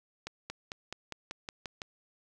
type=accelerating click train; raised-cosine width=0.2 ms; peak=-21 dBFS; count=9; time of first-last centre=0.27-1.818 s; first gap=230 ms; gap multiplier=0.95; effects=none